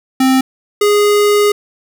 square tone pair in turn, 262.2 / 413.5 Hz, C4 / G#4, +4 / -8 cents, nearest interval minor sixth, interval 788 cents, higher second, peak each -9 dBFS, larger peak neither, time 0.2-0.41 / 0.81-1.52 s, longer second, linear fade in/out 5 ms, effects none

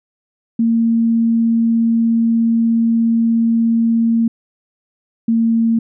sine tone pair in turn, 229.2 / 228.1 Hz, A#3 / A#3, -29 / -37 cents, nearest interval unison, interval 8 cents, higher first, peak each -11 / -11 dBFS, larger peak neither, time 0.59-4.28 / 5.28-5.79 s, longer first, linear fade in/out 5 ms, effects none

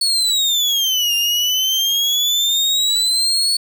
35% pulse exponential two-way sweep, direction down then up, 4433 to 2794 to 4433 Hz, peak -13 dBFS, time 0.01-3.57 s, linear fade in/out 5 ms, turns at 1.15 s, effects 7-bit

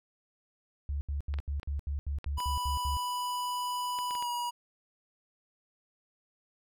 sine tone bursts, 71.3 Hz, C#2, 49 cents sharp, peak -30 dBFS, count 11, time 0.89-2.97 s, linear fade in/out 0 ms, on 120 ms, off 76 ms
clicks, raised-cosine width 0.3 ms, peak -27 dBFS, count 9, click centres 1.34 / 1.387 / 1.631 / 2.243 / 2.403 / 3.988 / 4.109 / 4.152 / 4.225 s
square tone with pitch glide, 987.8 to 964.1 Hz, B5 to B5, 0 to -42 cents, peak -32 dBFS, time 2.37-4.51 s, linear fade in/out 20 ms, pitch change -42 cents, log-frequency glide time 4.08-4.28 s
effects none

